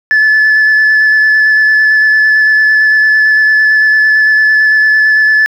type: tone with vibrato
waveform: sine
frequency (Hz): 1732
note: A6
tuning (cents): -28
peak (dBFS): -3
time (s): 0.11-5.46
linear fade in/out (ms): 0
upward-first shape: square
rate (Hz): 8.9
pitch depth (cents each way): 9
effects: tanh soft clip ceiling -3 dBFS + 7-bit